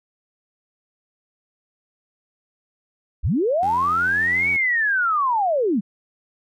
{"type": "linear two-way sweep", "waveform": "sine", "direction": "up then down", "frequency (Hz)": [36.21, 2278, 174.9], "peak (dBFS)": -17, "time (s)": [3.23, 5.81], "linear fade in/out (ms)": 20, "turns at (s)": 4.5}
{"type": "tone", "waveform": "15% pulse", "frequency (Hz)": 87.31, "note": "F2", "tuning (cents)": 0, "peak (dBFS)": -27, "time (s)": [3.62, 4.57], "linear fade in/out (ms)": 10}
{"effects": []}